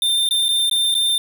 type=tone with dropouts; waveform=square; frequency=3594 Hz; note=A7; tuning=36 cents sharp; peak=-16 dBFS; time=0.02-1.18 s; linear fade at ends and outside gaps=2 ms; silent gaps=0.29-0.309 / 0.484-0.489 / 0.697-0.712 / 0.943-0.95 s; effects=none